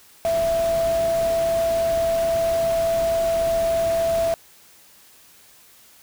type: tone in noise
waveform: sine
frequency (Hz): 665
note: E5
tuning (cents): +15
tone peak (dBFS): -18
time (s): 0.25-4.34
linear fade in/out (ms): 0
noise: pink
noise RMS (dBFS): -33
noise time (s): 0.25-4.34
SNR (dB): +12
effects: white hiss -51 dBFS RMS until 6.02 s